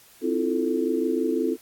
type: chord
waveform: sine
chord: F major seventh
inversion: second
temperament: equal with one note detuned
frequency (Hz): 261.6 / 323.4 / 349.2 / 440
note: C4 / E4 / F4 / A4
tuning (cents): 0 / -33 / 0 / 0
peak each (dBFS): -27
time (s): 0.21-1.57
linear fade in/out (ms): 50
effects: white hiss -53 dBFS RMS until 1.61 s + AAC 64 kbps